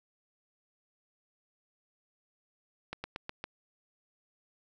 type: slowing click train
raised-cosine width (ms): 0.3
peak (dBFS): -21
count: 5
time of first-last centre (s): 2.93-3.441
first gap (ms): 110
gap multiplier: 1.1
effects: none